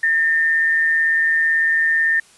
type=tone with amplitude modulation; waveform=sine; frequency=1811 Hz; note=A6; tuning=49 cents sharp; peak=-12 dBFS; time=0.03-2.2 s; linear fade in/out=5 ms; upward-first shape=sine; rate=158 Hz; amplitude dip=40%; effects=white hiss -50 dBFS RMS until 2.37 s + resampled to 24000 Hz